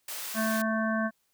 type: high-pass noise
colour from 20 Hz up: white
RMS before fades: -37 dBFS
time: 0.08-0.62 s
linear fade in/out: 5 ms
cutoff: 550 Hz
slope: 12 dB/octave
type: harmonic tone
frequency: 220.5 Hz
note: A3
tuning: 4 cents sharp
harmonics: 1 / 3 / 5 / 7 / 8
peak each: -28 / -32 / -35 / -33 / -39 dBFS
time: 0.34-1.11 s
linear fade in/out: 50 ms
effects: white hiss -73 dBFS RMS until 1.33 s